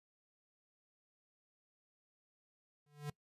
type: tone with exponential growth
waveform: square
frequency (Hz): 146.83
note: D3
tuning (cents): 0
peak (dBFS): -37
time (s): 2.86-3.1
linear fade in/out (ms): 5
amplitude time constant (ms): 52
effects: noise-tail reverb RT60 0.1 s tail -22 dB re dry + resampled to 32000 Hz